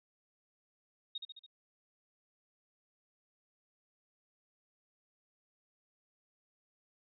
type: tone with echo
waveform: sine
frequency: 3729 Hz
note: A#7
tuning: in tune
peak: -37 dBFS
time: 1.15-1.18 s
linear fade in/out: 5 ms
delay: 71 ms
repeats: 4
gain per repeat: -4 dB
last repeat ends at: 1.464 s
effects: none